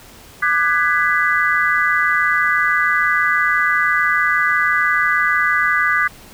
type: chord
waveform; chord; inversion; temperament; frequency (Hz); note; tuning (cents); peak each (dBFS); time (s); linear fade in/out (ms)
sine; G# half-diminished seventh; second; just; 1196.1 / 1495.1 / 1661.2 / 1993.5; D6 / F#6 / G#6 / B6; +31 / +18 / 0 / +16; -19; 0.42-6.08; 10
effects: pink hiss -42 dBFS RMS until 6.33 s